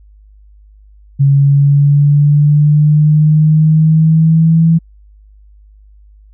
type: exponential sweep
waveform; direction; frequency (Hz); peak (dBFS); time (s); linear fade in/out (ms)
sine; up; 138.6 to 164.81; -5; 1.19-4.79; 20
effects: added 51 Hz sine -39 dBFS peak until 6.33 s